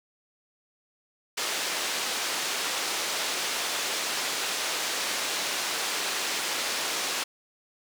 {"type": "band-pass noise", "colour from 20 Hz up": "white", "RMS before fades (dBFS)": -30, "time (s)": [1.37, 7.24], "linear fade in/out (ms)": 10, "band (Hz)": [320, 5900], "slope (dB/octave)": 12, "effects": []}